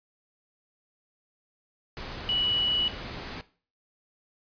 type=tone in noise; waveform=sine; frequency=2942 Hz; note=F#7; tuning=11 cents flat; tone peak=-24 dBFS; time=2.29-2.88 s; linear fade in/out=0 ms; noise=pink; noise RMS=-38 dBFS; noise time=1.97-3.41 s; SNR=+11 dB; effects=noise-tail reverb RT60 0.4 s tail -17 dB re dry + resampled to 11025 Hz